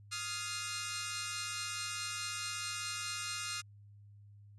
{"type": "chord", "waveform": "10% pulse", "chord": "F minor seventh", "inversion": "third", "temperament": "equal with one note detuned", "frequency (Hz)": [1244.5, 1396.9, 1695.1, 2093], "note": ["Eb6", "F6", "Ab6", "C7"], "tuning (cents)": [0, 0, 35, 0], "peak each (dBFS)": [-34, -33, -39, -35], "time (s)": [0.11, 3.62], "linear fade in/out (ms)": 20, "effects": ["added 102 Hz sine -54 dBFS peak until 4.58 s", "resampled to 22050 Hz"]}